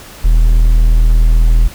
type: tone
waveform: triangle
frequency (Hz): 40.18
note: E1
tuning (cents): -44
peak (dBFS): -3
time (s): 0.24-1.68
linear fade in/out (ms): 10
effects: pink hiss -34 dBFS RMS until 1.74 s